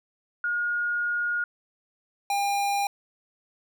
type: tone pair in turn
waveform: sine / square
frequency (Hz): 1432 / 803.7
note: F6 / G5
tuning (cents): +43 / +43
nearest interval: minor seventh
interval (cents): 1000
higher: first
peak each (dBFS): -24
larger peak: neither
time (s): 0.44-1.44 / 2.3-2.87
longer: first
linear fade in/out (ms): 2
effects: none